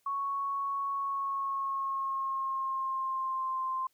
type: tone with pitch glide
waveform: sine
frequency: 1108.7 to 1046.5 Hz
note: C#6 to C6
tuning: 0 to 0 cents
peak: -30 dBFS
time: 0.06-3.87 s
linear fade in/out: 5 ms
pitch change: -100 cents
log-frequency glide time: 0.92-3.61 s
effects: white hiss -73 dBFS RMS until 3.93 s